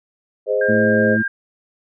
sine chord, Ab major, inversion none, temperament equal with one note detuned, 415.3 / 520.5 / 622.3 Hz, Ab4 / C5 / Eb5, 0 / -9 / 0 cents, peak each -21 / -18 / -22 dBFS, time 0.46-1.18 s, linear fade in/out 50 ms
sine tone, 1602 Hz, G6, 37 cents sharp, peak -19 dBFS, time 0.61-1.28 s, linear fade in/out 5 ms
harmonic tone, 109.8 Hz, A2, 3 cents flat, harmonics 1 / 2 / 3, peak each -25 / -17 / -26 dBFS, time 0.68-1.23 s, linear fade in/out 20 ms
effects none

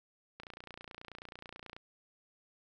click train, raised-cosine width 0.3 ms, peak -30 dBFS, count 41, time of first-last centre 0.4-1.765 s, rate 29.3 Hz, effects none

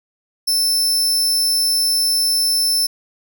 sawtooth tone, 5300 Hz, E8, 9 cents sharp, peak -12 dBFS, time 0.47-2.87 s, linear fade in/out 10 ms, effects none

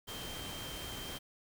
sine tone in noise, 3148 Hz, G7, 7 cents sharp, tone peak -46 dBFS, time 0.07-1.19 s, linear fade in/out 20 ms, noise pink, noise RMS -44 dBFS, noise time 0.07-1.19 s, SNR -5 dB, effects none

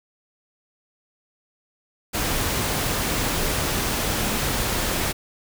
sine tone in noise, 216.5 Hz, A3, 28 cents flat, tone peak -32 dBFS, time 4.16-4.37 s, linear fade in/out 20 ms, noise pink, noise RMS -24 dBFS, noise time 2.13-5.13 s, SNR -11 dB, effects none

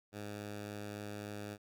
10% pulse tone, 103.6 Hz, G#2, 4 cents flat, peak -34 dBFS, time 0.12-1.58 s, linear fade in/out 50 ms, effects none

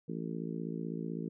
harmonic tone, 55.9 Hz, A1, 28 cents sharp, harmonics 3 / 4 / 5 / 6 / 7 / 8, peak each -39 / -41 / -43 / -45 / -46 / -47 dBFS, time 0.08-1.29 s, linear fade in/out 10 ms, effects none

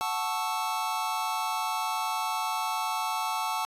square chord, F# minor seventh, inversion none, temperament equal, 740 / 880 / 1108.7 / 1318.5 Hz, F#5 / A5 / C#6 / E6, 0 / 0 / 0 / 0 cents, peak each -36 / -32 / -35 / -36 dBFS, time 0.01-3.65 s, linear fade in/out 0 ms, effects resampled to 32000 Hz

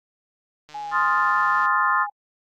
click train, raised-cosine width 0.2 ms, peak -28 dBFS, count 147, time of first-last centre 0.69-1.657 s, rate 151 Hz
sine tone with vibrato, 830.6 Hz, G#5, in tune, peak -29 dBFS, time 0.74-2.1 s, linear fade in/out 10 ms, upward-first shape sine, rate 5 Hz, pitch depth 17 cents each way
sine chord, F dominant seventh, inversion second, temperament equal, 1046.5 / 1244.5 / 1396.9 / 1760 Hz, C6 / Eb6 / F6 / A6, 0 / 0 / 0 / 0 cents, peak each -21 / -23 / -25 / -25 dBFS, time 0.91-2.07 s, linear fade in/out 50 ms
effects AAC 48 kbps

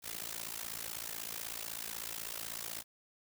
white noise with amplitude modulation, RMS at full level -38 dBFS, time 0.02-2.84 s, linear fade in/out 50 ms, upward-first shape sine, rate 56.1 Hz, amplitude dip 95%, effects none

